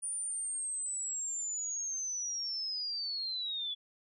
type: linear sweep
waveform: sine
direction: down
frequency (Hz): 9430 to 3400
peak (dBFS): -34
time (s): 0.02-3.75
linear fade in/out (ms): 20
effects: none